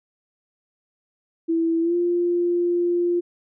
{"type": "tone with pitch glide", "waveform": "sine", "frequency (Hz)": [330, 348.8], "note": ["E4", "F4"], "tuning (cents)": [2, -2], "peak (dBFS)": -18, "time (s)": [1.48, 3.21], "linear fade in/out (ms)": 20, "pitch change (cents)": 96, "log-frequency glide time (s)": [1.81, 1.95], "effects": []}